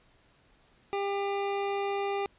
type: tone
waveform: 25% pulse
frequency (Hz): 399.2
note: G4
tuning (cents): +32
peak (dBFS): -25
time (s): 0.93-2.26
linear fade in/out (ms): 0
effects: pink hiss -64 dBFS RMS until 2.38 s + resampled to 8000 Hz